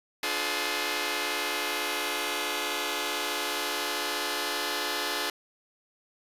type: chord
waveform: 5% pulse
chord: D diminished seventh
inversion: none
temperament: just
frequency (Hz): 293.7 / 352.4 / 422.9 / 507.5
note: D4 / F4 / Ab4 / Cb5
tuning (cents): 0 / +16 / +31 / +47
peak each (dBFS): -24 / -23 / -21 / -24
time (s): 0.23-5.3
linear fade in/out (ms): 2
effects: resampled to 32000 Hz + 8-bit